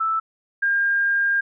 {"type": "tone pair in turn", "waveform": "sine", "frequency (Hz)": [1318.5, 1608], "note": ["E6", "G6"], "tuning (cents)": [0, 44], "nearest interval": "minor third", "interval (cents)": 344, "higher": "second", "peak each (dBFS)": [-19, -17], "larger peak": "second", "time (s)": [[0, 0.2], [0.62, 1.41]], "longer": "second", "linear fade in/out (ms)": 10, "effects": []}